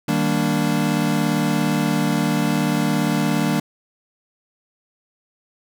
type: chord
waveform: square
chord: Eb major seventh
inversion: none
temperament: equal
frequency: 155.56 / 196 / 233.1 / 293.7 Hz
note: Eb3 / G3 / Bb3 / D4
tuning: 0 / 0 / 0 / 0 cents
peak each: -24 dBFS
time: 0.08-3.6 s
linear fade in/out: 5 ms
effects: none